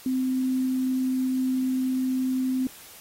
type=tone; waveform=sine; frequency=258.5 Hz; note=C4; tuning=21 cents flat; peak=-22 dBFS; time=0.06-2.67 s; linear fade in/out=2 ms; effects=white hiss -47 dBFS RMS until 3 s + AAC 48 kbps